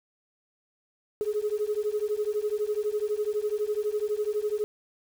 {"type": "beating tone pair", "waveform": "sine", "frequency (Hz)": [415.3, 427.3], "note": ["G#4", "G#4"], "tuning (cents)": [0, 49], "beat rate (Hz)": 12, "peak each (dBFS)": -28, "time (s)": [1.21, 4.64], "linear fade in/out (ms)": 0, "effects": ["tanh soft clip ceiling -19 dBFS", "8-bit"]}